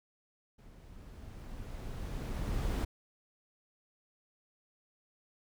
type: noise with level ramp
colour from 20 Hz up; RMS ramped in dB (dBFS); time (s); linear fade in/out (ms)
brown; -55 to -31; 0.58-2.85; 10
effects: none